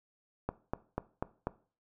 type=click train; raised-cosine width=1 ms; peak=-18 dBFS; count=5; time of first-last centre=0.49-1.47 s; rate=4.08 Hz; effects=noise-tail reverb RT60 0.4 s tail -18 dB re dry